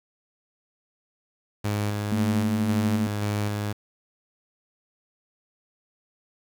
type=tone with tremolo; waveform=sawtooth; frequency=103.83 Hz; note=G#2; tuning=in tune; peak=-20 dBFS; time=1.64-3.73 s; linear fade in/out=10 ms; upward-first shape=square; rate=1.9 Hz; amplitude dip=25%
type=tone; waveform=sine; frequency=220 Hz; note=A3; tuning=in tune; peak=-23 dBFS; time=2.12-3.07 s; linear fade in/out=0 ms
effects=8-bit